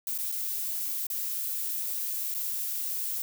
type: noise with dropouts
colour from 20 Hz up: violet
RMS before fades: -32 dBFS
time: 0.07-3.22 s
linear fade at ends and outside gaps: 1 ms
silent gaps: 0.178-0.186 / 0.317-0.322 / 1.068-1.101 / 2.341-2.347 s
effects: none